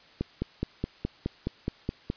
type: click train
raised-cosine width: 3 ms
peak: -15 dBFS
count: 10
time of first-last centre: 0.21-2.101 s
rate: 4.76 Hz
effects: white hiss -55 dBFS RMS until 2.16 s + resampled to 11025 Hz